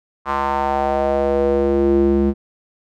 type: tone with band-pass filter sweep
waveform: square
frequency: 69.3 Hz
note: C#2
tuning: in tune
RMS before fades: -17 dBFS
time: 0.25-2.34 s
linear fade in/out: 50 ms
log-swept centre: 1100 to 270 Hz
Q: 3.7
effects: none